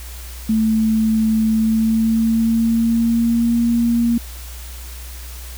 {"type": "tone with pitch glide", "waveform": "sine", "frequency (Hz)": [220, 234.4], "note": ["A3", "A#3"], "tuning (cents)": [0, 10], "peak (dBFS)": -13, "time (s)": [0.49, 4.18], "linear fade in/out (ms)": 5, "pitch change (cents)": 110, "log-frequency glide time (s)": [1.48, 3.6], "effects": ["added 61 Hz sine -31 dBFS peak until 5.57 s", "white hiss -38 dBFS RMS until 5.57 s"]}